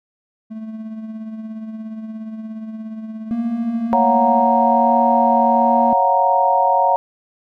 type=tone with tremolo; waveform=triangle; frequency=220 Hz; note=A3; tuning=in tune; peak=-23 dBFS; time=0.5-4.45 s; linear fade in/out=20 ms; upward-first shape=triangle; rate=17 Hz; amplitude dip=50%
type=tone with vibrato; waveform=triangle; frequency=233.1 Hz; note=A#3; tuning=in tune; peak=-17 dBFS; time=3.31-5.93 s; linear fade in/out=0 ms; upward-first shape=sine; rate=1.3 Hz; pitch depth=10 cents each way
type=chord; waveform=sine; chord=Gb major seventh; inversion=second; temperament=equal; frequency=554.4 / 698.5 / 740 / 932.3 Hz; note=Db5 / F5 / Gb5 / Bb5; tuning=0 / 0 / 0 / 0 cents; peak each=-20 / -20 / -18 / -15 dBFS; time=3.93-6.96 s; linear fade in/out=0 ms
effects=none